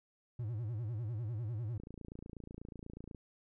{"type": "tone with vibrato", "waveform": "triangle", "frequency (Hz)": 112.2, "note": "A2", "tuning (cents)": 34, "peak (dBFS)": -34, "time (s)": [0.39, 1.78], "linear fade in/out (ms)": 5, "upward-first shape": "sine", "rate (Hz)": 10, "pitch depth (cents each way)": 170}
{"type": "click train", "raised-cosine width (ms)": 3, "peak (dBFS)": -34, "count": 39, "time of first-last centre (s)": [1.8, 3.148], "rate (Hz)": 28.2}
{"effects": []}